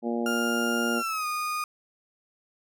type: harmonic tone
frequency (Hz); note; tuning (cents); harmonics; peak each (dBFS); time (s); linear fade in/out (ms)
117.7; A#2; +17; 2 / 3 / 4 / 5 / 6 / 7; -28 / -32 / -34 / -36 / -38 / -39; 0.02-1.03; 50
type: tone with pitch glide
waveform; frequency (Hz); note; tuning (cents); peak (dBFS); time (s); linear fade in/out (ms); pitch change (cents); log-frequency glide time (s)
35% pulse; 1404 to 1229.3; F6 to D#6; +9 to -21; -26; 0.26-1.64; 2; -230; 0.94-1.26
effects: none